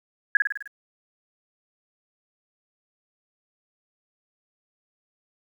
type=tone with echo; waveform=sine; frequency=1661.2 Hz; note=G#6; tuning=in tune; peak=-12 dBFS; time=0.35-0.37 s; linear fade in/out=2 ms; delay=51 ms; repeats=6; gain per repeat=-4 dB; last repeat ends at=0.676 s; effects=9-bit